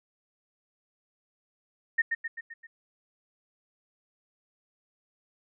sine tone with echo, 1837 Hz, A#6, 26 cents flat, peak -20 dBFS, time 1.98-2.02 s, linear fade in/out 10 ms, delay 130 ms, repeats 5, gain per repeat -5 dB, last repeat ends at 2.67 s, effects none

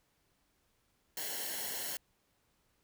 white noise with comb filter, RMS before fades -39 dBFS, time 1.17-1.97 s, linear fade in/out 2 ms, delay 0.82 ms, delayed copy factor -0.7, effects pink hiss -75 dBFS RMS until 2.83 s

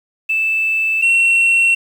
sine tone pair in turn, 2637 / 2719 Hz, E7 / F7, 0 / -47 cents, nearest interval minor second, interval 53 cents, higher second, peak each -13 / -7 dBFS, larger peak second, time 0.29-1.02 / 1.02-1.75 s, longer neither, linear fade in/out 10 ms, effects tanh soft clip ceiling -9 dBFS + 7-bit

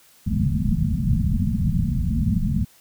white low-pass noise, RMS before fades -21 dBFS, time 0.26-2.65 s, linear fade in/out 10 ms, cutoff 230 Hz, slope 96 dB/octave, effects white hiss -54 dBFS RMS until 2.8 s

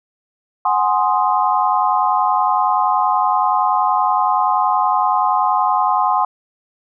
sine chord, Ab dominant seventh, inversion third, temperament equal, 740 / 830.6 / 1046.5 / 1244.5 Hz, Gb5 / Ab5 / C6 / Eb6, 0 / 0 / 0 / 0 cents, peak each -19 / -18 / -17 / -22 dBFS, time 0.65-6.25 s, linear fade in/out 5 ms, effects none

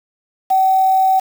sine tone with quantisation, 761 Hz, F#5, 48 cents sharp, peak -10 dBFS, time 0.5-1.2 s, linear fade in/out 10 ms, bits 5, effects none

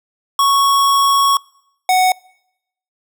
square tone pair in turn, 1108.7 / 741.4 Hz, C#6 / F#5, 0 / +3 cents, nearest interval perfect fifth, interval 697 cents, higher first, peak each -11 dBFS, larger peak neither, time 0.39-1.37 / 1.89-2.12 s, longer first, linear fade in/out 2 ms, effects noise-tail reverb RT60 0.8 s tail -25 dB re dry

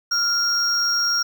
triangle tone pair together, 1396.9 / 5588 Hz, F6 / F8, 0 / 0 cents, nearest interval 2 octaves, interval 2400 cents, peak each -22 / -18 dBFS, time 0.11-1.23 s, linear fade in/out 10 ms, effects 9-bit

